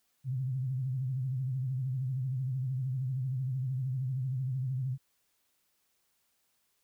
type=tone with vibrato; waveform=sine; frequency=130 Hz; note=C3; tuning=11 cents flat; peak=-30 dBFS; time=0.24-4.98 s; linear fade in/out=50 ms; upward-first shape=sine; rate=13 Hz; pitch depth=90 cents each way; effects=white hiss -75 dBFS RMS until 6.83 s